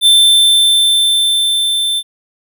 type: tone with level ramp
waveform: square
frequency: 3550 Hz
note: A7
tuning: 15 cents sharp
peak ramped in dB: -5 to -14 dBFS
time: 0.01-2.03 s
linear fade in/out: 50 ms
effects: none